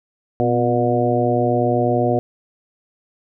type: harmonic tone with a mistuned harmonic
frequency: 120.4 Hz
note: B2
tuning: 44 cents flat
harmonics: 1 / 2 / 3 / 4 / 5 / 6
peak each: -22 / -22 / -22 / -22 / -22 / -22 dBFS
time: 0.4-2.19 s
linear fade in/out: 0 ms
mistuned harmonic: 2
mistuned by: +58 cents
effects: none